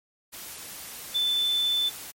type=tone in noise; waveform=sine; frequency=3520 Hz; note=A7; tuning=in tune; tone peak=-22 dBFS; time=1.14-1.9 s; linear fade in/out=20 ms; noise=white; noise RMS=-40 dBFS; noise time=0.32-2.12 s; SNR=+15 dB; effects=MP3 64 kbps